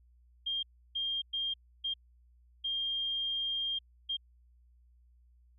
sine tone bursts at uneven times, 3208 Hz, G7, 39 cents sharp, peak -31 dBFS, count 6, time 0.46-0.63 / 0.95-1.22 / 1.33-1.54 / 1.84-1.94 / 2.64-3.79 / 4.09-4.17 s, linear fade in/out 10 ms, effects added 60 Hz sine -60 dBFS peak until 5.58 s

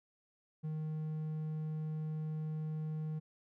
triangle tone, 155.56 Hz, D#3, in tune, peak -34 dBFS, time 0.63-3.2 s, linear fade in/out 20 ms, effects none

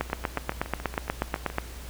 two click trains, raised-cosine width 0.5 ms, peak -10 / -21 dBFS, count 14 / 11, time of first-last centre 0.01-1.584 / 0.1-1.501 s, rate 8.26 / 7.14 Hz, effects added 60 Hz sine -39 dBFS peak until 1.89 s + pink hiss -45 dBFS RMS until 1.89 s

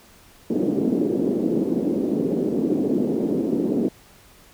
pink band-pass noise, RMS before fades -22 dBFS, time 0.5-3.89 s, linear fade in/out 5 ms, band 230 to 390 Hz, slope 24 dB/octave, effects pink hiss -51 dBFS RMS until 4.53 s

